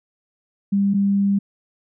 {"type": "tone pair in turn", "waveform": "sine", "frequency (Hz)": [199.1, 199.1], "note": ["G3", "G3"], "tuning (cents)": [27, 27], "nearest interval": "unison", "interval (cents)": 0, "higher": "neither", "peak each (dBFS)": [-15, -15], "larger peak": "neither", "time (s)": [[0.72, 0.94], [0.94, 1.39]], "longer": "second", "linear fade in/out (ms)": 10, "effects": []}